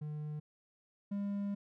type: tone pair in turn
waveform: triangle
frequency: 150.8 / 201.3 Hz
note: D3 / G3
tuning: +46 / +46 cents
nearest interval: perfect fourth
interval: 500 cents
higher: second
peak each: -36 / -32 dBFS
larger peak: second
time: 0.01-0.4 / 1.11-1.55 s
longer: second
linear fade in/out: 10 ms
effects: none